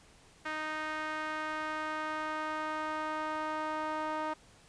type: tone with band-pass filter sweep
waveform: sawtooth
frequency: 310 Hz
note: D#4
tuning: 6 cents flat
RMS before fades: -36 dBFS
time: 0.45-4.34 s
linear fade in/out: 10 ms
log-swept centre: 1600 to 1000 Hz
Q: 1.8
effects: pink hiss -60 dBFS RMS until 4.68 s + resampled to 22050 Hz